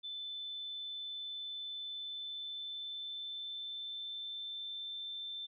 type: tone with pitch glide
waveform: sine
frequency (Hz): 3520 to 3553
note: A7 to A7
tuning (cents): 0 to +16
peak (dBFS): -40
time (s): 0.03-5.47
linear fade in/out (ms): 20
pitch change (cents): +16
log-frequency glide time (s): 1.92-4.97
effects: none